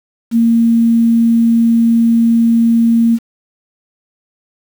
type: tone with quantisation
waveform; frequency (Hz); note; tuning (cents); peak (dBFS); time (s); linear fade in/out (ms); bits
sine; 230.7; A#3; -18; -7; 0.31-3.19; 50; 6
effects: none